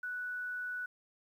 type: tone with quantisation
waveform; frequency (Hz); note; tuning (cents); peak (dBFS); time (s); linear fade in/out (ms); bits
sine; 1480; F#6; 0; -36; 0.03-0.86; 5; 11
effects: none